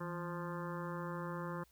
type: harmonic tone with a mistuned harmonic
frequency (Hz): 174.61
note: F3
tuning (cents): 0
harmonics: 1 / 2 / 3 / 5 / 6 / 7 / 8 / 9 / 10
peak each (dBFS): -42 / -47 / -47 / -52 / -47 / -51 / -53 / -56 / -56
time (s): 0-1.64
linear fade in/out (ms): 10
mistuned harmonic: 1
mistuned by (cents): -90
effects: added 60 Hz sine -70 dBFS peak until 1.71 s + white hiss -71 dBFS RMS until 1.71 s